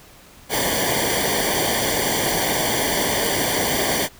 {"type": "noise with comb filter", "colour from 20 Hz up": "pink", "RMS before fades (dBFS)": -21, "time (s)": [0.49, 4.09], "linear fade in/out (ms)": 50, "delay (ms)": 0.76, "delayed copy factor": -0.9, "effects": ["pink hiss -47 dBFS RMS until 4.19 s"]}